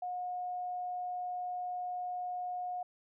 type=tone; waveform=sine; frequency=722 Hz; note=F#5; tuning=43 cents flat; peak=-35 dBFS; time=0.02-2.83 s; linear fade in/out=5 ms; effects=none